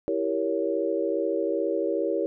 sine chord, E diminished seventh, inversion none, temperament equal with one note detuned, 329.6 / 392 / 466.2 / 558.2 Hz, E4 / G4 / Bb4 / Db5, 0 / 0 / 0 / +12 cents, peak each -29 dBFS, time 0.08-2.26 s, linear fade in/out 0 ms, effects none

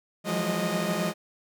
sawtooth tone cluster, 165.8 / 177.7 / 185.3 / 208.5 / 618 Hz, E3 / F3 / F#3 / G#3 / D#5, +10 / +30 / +3 / +7 / -12 cents, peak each -30 / -27 / -32 / -28 / -27 dBFS, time 0.24-1.14 s, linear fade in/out 50 ms, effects none

